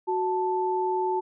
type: tone pair together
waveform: sine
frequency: 370 / 880 Hz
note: F#4 / A5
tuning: 0 / 0 cents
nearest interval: octave + minor third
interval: 1500 cents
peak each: -26 / -26 dBFS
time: 0.07-1.21 s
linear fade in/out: 20 ms
effects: none